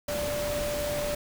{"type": "tone in noise", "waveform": "sine", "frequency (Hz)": 587.3, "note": "D5", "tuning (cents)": 0, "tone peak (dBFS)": -29, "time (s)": [0.08, 1.15], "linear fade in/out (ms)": 5, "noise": "pink", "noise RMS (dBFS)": -34, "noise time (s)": [0.08, 1.15], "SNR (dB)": 2, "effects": []}